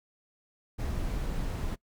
brown noise, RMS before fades -32 dBFS, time 0.78-1.76 s, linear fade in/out 20 ms, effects noise-tail reverb RT60 0.1 s tail -22 dB re dry

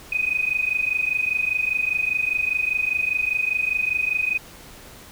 sine tone pair together, 2489 / 2514 Hz, D#7 / D#7, 0 / +17 cents, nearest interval unison, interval 17 cents, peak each -23 dBFS, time 0.12-4.38 s, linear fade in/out 5 ms, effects pink hiss -44 dBFS RMS until 5.11 s

